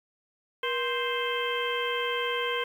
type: harmonic tone with a mistuned harmonic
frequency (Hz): 523.3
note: C5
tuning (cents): 0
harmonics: 1 / 2 / 3 / 4 / 5 / 6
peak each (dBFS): -31 / -33 / -35 / -35 / -38 / -34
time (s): 0.63-2.64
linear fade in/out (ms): 5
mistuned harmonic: 1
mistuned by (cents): -150
effects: 9-bit